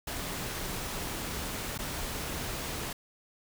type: noise with dropouts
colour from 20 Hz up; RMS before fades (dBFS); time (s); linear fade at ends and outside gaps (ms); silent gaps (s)
pink; -36; 0.07-2.93; 5; 1.778-1.788
effects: none